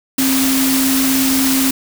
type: tone in noise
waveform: sine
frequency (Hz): 266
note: C4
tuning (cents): +29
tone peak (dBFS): -14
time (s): 0.18-1.71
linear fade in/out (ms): 5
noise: white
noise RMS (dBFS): -18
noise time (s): 0.18-1.71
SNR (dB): +1
effects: none